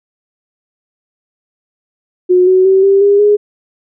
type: tone with pitch steps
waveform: sine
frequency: 363 / 372.8 / 382.8 / 393.1 / 403.7 / 414.6 Hz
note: F#4 / F#4 / G4 / G4 / G#4 / G#4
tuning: -33 / +13 / -41 / +5 / -49 / -3 cents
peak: -5 dBFS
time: 2.29-3.37 s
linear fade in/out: 20 ms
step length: 180 ms
effects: none